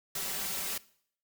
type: noise with comb filter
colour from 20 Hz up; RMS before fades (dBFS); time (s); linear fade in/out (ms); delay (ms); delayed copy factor
white; -35; 0.15-0.78; 5; 5.2; +0.9
effects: noise-tail reverb RT60 0.6 s tail -20 dB re dry